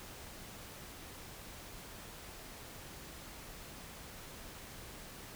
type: silence
effects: pink hiss -50 dBFS RMS until 5.35 s